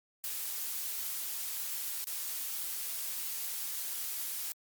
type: noise with dropouts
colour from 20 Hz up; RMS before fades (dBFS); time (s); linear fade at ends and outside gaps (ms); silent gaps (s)
blue; -37; 0.24-4.52; 0; 2.043-2.07
effects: Opus 48 kbps